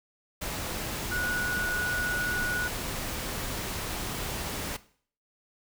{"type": "tone in noise", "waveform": "sine", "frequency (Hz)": 1463, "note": "F#6", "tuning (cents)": -20, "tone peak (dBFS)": -29, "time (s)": [1.11, 2.68], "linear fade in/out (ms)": 10, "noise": "pink", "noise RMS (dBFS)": -34, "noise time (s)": [0.41, 4.77], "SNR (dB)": 2, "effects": ["noise-tail reverb RT60 0.5 s tail -17 dB re dry"]}